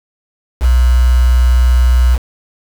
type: tone with quantisation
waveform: sine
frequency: 61.7 Hz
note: B1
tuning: 1 cent flat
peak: -6 dBFS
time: 0.6-2.19 s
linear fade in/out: 50 ms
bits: 4
effects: none